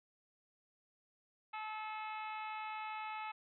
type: harmonic tone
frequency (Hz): 432.5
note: A4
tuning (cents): -30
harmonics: 2 / 3 / 4 / 5 / 6 / 7 / 8 / 9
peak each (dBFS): -43 / -47 / -57 / -51 / -50 / -62 / -63 / -64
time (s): 1.53-3.32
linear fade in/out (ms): 10
effects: none